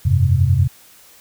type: chord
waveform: sine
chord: F suspended second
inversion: none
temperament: equal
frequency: 87.31 / 98 / 130.81 Hz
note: F2 / G2 / C3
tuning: 0 / 0 / 0 cents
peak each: -16 dBFS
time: 0.05-0.68 s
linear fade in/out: 10 ms
effects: white hiss -47 dBFS RMS until 1.2 s